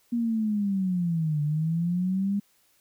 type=linear two-way sweep; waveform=sine; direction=down then up; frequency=239.4 to 146.4 to 203.8 Hz; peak=-23 dBFS; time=0.12-2.4 s; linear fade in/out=10 ms; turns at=1.42 s; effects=white hiss -65 dBFS RMS until 2.8 s